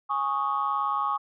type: chord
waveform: sine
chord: Ab suspended fourth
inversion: none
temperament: just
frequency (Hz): 830.6 / 1107.5 / 1245.9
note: Ab5 / Db6 / Eb6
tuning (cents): 0 / -2 / +2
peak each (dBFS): -30 / -26 / -29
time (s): 0.09-1.18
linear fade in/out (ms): 20
effects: tanh soft clip ceiling -16 dBFS